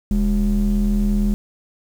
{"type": "ring-modulated tone", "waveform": "triangle", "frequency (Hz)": 83.2, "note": "E2", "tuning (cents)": 17, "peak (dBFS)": -10, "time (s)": [0.11, 1.34], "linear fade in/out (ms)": 0, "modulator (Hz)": 122, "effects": ["7-bit"]}